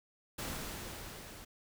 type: noise with level ramp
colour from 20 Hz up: pink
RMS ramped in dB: -39 to -51 dBFS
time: 0.38-1.45 s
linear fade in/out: 10 ms
effects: none